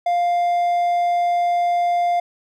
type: tone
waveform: triangle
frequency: 700 Hz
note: F5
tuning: 4 cents sharp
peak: -14 dBFS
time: 0.06-2.2 s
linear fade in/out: 5 ms
effects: none